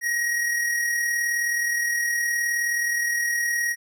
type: tone with amplitude modulation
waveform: square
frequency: 1892 Hz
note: A#6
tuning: 25 cents sharp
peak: -21 dBFS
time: 0.01-3.76 s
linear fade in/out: 50 ms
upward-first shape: sine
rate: 39.2 Hz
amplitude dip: 35%
effects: none